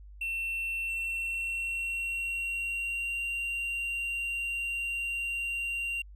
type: tone with pitch glide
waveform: triangle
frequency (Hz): 2700 to 2765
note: E7 to F7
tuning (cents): +41 to -18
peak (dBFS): -29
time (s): 0.21-6.02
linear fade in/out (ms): 5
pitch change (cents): +41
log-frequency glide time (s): 0.84-3.19
effects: added 50 Hz sine -46 dBFS peak until 6.15 s